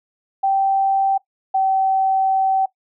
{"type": "tone pair in turn", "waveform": "sine", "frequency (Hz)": [779, 768.3], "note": ["G5", "G5"], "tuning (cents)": [-11, -35], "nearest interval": "unison", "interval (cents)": 24, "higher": "first", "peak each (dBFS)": -14, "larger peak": "neither", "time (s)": [[0.43, 1.18], [1.54, 2.66]], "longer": "second", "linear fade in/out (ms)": 10, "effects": ["noise-tail reverb RT60 0.1 s tail -19 dB re dry"]}